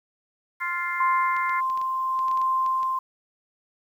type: harmonic tone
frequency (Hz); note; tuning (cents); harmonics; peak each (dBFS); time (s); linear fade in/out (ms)
349.2; F4; 0; 3 / 4 / 5 / 6; -30 / -32 / -34 / -29; 0.6-1.61; 20
type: tone with tremolo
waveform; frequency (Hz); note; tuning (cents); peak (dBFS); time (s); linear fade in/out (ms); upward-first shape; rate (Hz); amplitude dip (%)
sine; 1046.5; C6; 0; -20; 1-2.99; 5; sine; 0.83; 35
type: clicks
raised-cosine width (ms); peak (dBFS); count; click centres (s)
0.2; -26; 12; 1.366 / 1.495 / 1.7 / 1.775 / 1.815 / 2.191 / 2.283 / 2.314 / 2.374 / 2.416 / 2.663 / 2.831
effects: 9-bit